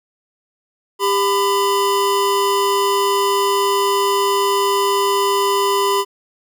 square tone pair together, 398 / 1002.9 Hz, G4 / B5, +26 / +26 cents, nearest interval octave + major third, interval 1600 cents, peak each -18 dBFS, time 0.99-6.05 s, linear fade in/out 50 ms, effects none

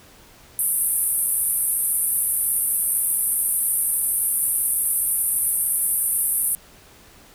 pink band-pass noise, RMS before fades -22 dBFS, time 0.59-6.55 s, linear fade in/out 0 ms, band 9000 to 13000 Hz, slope 96 dB/octave, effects pink hiss -49 dBFS RMS until 7.34 s

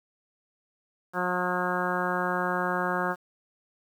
harmonic tone, 180 Hz, F#3, 47 cents flat, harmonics 1 / 2 / 3 / 4 / 5 / 6 / 7 / 8 / 9, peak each -34 / -34 / -34 / -34 / -34 / -34 / -34 / -34 / -34 dBFS, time 1.13-3.16 s, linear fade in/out 50 ms, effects 9-bit

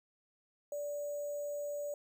sine tone with sample-and-hold, 582 Hz, D5, 16 cents flat, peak -36 dBFS, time 0.72-1.94 s, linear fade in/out 2 ms, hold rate 7350 Hz, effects none

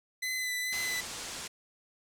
sawtooth tone with vibrato, 2012 Hz, B6, 32 cents sharp, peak -28 dBFS, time 0.22-1.01 s, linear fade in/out 10 ms, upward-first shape sine, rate 2.2 Hz, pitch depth 20 cents each way
white low-pass noise, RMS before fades -41 dBFS, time 0.72-1.48 s, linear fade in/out 10 ms, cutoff 8600 Hz, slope 24 dB/octave
effects none

